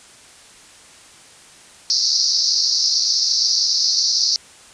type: band-pass noise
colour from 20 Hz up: pink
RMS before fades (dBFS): -18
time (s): 1.9-4.36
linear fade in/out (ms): 0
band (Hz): 4300 to 5800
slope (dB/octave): 96
effects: white hiss -45 dBFS RMS until 4.73 s + resampled to 22050 Hz